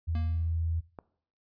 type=tone; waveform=sine; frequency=82.41 Hz; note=E2; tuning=in tune; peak=-27 dBFS; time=0.07-0.81 s; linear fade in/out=20 ms
type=tone with exponential decay; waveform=square; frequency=233.1 Hz; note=A#3; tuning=in tune; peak=-37 dBFS; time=0.15-0.61 s; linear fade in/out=2 ms; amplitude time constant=100 ms
type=click; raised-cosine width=1 ms; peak=-27 dBFS; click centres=0.988 s
effects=noise-tail reverb RT60 0.6 s tail -21 dB re dry + resampled to 11025 Hz